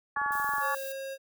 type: harmonic tone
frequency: 283.4 Hz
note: C#4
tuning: 38 cents sharp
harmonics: 3 / 4 / 5 / 6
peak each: -33 / -31 / -37 / -32 dBFS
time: 0.16-0.75 s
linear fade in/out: 5 ms
type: click train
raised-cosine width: 1 ms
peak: -32 dBFS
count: 10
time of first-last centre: 0.17-0.583 s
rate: 21.8 Hz
type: noise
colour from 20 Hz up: violet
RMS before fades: -42 dBFS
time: 0.32-0.92 s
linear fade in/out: 0 ms
type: tone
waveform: square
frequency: 540 Hz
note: C#5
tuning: 45 cents flat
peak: -36 dBFS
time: 0.6-1.18 s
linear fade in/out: 50 ms
effects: none